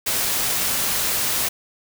white noise, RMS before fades -22 dBFS, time 0.06-1.49 s, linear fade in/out 10 ms, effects none

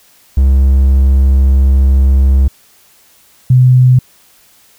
triangle / sine tone pair in turn, 67 / 126.92 Hz, C2 / B2, +42 / +48 cents, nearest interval major seventh, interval 1106 cents, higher second, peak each -3 dBFS, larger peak neither, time 0.37-2.48 / 3.5-3.99 s, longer first, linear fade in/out 5 ms, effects white hiss -47 dBFS RMS until 4.78 s

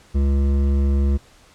triangle tone with hard clipping, 69.3 Hz, C#2, in tune, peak -17 dBFS, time 0.14-1.18 s, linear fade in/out 20 ms, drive 15 dB, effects pink hiss -51 dBFS RMS until 1.54 s + low-pass 9000 Hz 12 dB/octave

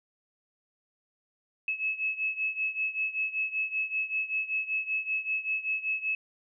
sine beating tone pair, 2586 / 2591.2 Hz, E7 / E7, -34 / -30 cents, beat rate 5.2 Hz, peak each -30 / -33 dBFS, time 1.68-6.15 s, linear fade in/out 2 ms, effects none

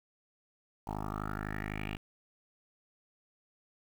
10% pulse tone with low-pass filter sweep, 51.91 Hz, G#1, in tune, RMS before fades -38 dBFS, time 0.87-1.97 s, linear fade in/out 5 ms, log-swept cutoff 900 to 2800 Hz, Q 5.4, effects 9-bit

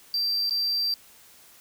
triangle tone with dropouts, 4699 Hz, D8, in tune, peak -22 dBFS, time 0.14-0.94 s, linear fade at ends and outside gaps 1 ms, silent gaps 0.496-0.508 s, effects white hiss -53 dBFS RMS until 1.6 s

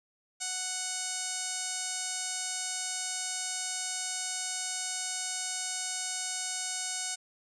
5% pulse tone with low-pass filter, 740 Hz, F#5, in tune, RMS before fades -35 dBFS, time 0.4-7.16 s, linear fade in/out 20 ms, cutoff 7900 Hz, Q 3.1, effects none

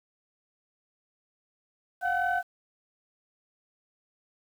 sine tone cluster, 711 / 754 / 1519 Hz, F5 / F#5 / F#6, +31 / +32 / +45 cents, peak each -27 / -30 / -28 dBFS, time 2.01-2.43 s, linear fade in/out 50 ms, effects tanh soft clip ceiling -18 dBFS + 9-bit

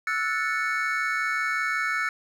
triangle chord, F# minor seventh, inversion third, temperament equal with one note detuned, 1318.5 / 1463.8 / 1760 / 2217 Hz, E6 / F#6 / A6 / C#7, 0 / -19 / 0 / 0 cents, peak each -28 dBFS, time 0.07-2.09 s, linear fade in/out 2 ms, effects none

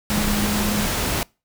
sine tone in noise, 207.7 Hz, G#3, in tune, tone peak -22 dBFS, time 0.1-0.86 s, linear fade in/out 0 ms, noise pink, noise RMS -23 dBFS, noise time 0.1-1.23 s, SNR -2 dB, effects noise-tail reverb RT60 0.3 s tail -26 dB re dry

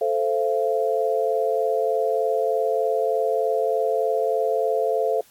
sine chord, F major, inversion first, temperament equal with one note detuned, 440 / 523.3 / 681.7 Hz, A4 / C5 / F5, 0 / 0 / -42 cents, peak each -23 / -24 / -24 dBFS, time 0.01-5.21 s, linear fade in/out 5 ms, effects white hiss -55 dBFS RMS until 5.3 s + AAC 64 kbps

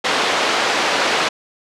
pink band-pass noise, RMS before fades -18 dBFS, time 0.04-1.29 s, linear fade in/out 10 ms, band 490 to 4500 Hz, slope 12 dB/octave, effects low-pass 9000 Hz 12 dB/octave

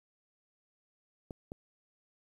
clicks, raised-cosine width 2 ms, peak -28 dBFS, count 2, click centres 1.308 / 1.519 s, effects 10-bit

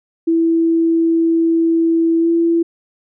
sine tone with pitch glide, 330 to 335.2 Hz, E4 to E4, +2 to +29 cents, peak -11 dBFS, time 0.27-2.63 s, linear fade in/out 10 ms, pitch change +27 cents, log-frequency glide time 2.19-2.29 s, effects none

